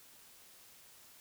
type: silence
effects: white hiss -59 dBFS RMS until 1.2 s